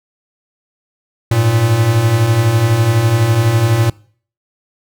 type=beating tone pair; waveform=square; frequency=103.83 / 115.83 Hz; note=G#2 / A#2; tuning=0 / -11 cents; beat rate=12 Hz; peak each=-18 / -12 dBFS; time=1.31-3.9 s; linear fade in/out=5 ms; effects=noise-tail reverb RT60 0.5 s tail -24 dB re dry